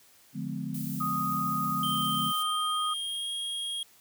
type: chord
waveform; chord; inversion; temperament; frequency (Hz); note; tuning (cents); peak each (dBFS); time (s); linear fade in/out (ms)
sine; D diminished seventh; none; just; 146.83 / 176.2 / 211.4 / 253.7; D3 / F3 / Ab3 / Cb4; 0 / +16 / +31 / +47; -37; 0.33-2.33; 50
type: noise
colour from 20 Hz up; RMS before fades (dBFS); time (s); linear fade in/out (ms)
violet; -41; 0.74-2.43; 5
type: tone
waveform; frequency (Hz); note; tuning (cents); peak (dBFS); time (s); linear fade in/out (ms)
sine; 1244.5; D#6; 0; -28; 1-2.94; 10
type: tone with pitch glide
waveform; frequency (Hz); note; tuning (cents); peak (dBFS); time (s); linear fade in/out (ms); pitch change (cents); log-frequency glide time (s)
square; 3136 to 3265; G7 to G#7; 0 to -30; -32; 1.83-3.83; 2; +70; 2.23-3.31
effects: white hiss -59 dBFS RMS until 4 s + high-pass 60 Hz 12 dB/octave